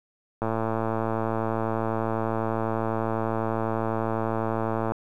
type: click train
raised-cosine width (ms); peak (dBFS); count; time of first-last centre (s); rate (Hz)
1; -13; 505; 0.42-4.92; 112
effects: 9-bit